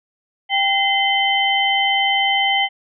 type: tone cluster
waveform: sine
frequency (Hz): 788 / 2058 / 3074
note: G5 / C7 / G7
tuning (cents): +9 / -29 / -35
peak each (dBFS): -19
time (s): 0.49-2.69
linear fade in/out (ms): 50
effects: none